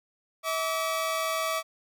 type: tone pair together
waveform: sawtooth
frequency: 644.9 / 1149 Hz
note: E5 / D6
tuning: -38 / -38 cents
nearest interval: minor seventh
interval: 1000 cents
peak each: -26 dBFS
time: 0.43-1.63 s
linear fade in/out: 50 ms
effects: none